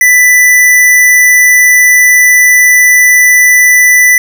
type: tone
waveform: square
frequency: 1986 Hz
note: B6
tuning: 9 cents sharp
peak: -3 dBFS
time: 0.01-4.18 s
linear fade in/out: 2 ms
effects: none